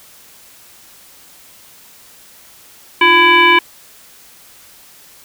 sine tone with frequency modulation, 1661.2 Hz, G#6, in tune, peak -6 dBFS, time 3.01-3.59 s, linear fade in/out 5 ms, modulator 656 Hz, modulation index 1.8, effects white hiss -43 dBFS RMS until 5.24 s

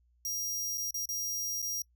sawtooth tone with dropouts, 5700 Hz, F8, 34 cents sharp, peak -30 dBFS, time 0.25-1.82 s, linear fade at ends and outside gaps 2 ms, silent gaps 0.775-0.779 / 0.908-0.943 / 1.056-1.089 / 1.619-1.625 s, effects noise-tail reverb RT60 0.1 s tail -26 dB re dry + added 60 Hz sine -65 dBFS peak until 1.95 s

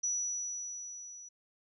sine tone with level ramp, 5890 Hz, F#8, 9 cents flat, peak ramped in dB -29 to -47 dBFS, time 0.03-1.29 s, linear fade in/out 10 ms, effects none

